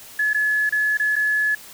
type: tone with dropouts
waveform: sine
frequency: 1708 Hz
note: G#6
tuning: 48 cents sharp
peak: -17 dBFS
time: 0.19-1.55 s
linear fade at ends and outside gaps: 5 ms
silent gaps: 0.333-0.345 / 0.694-0.723 / 0.973-0.997 / 1.157-1.163 s
effects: white hiss -42 dBFS RMS until 1.73 s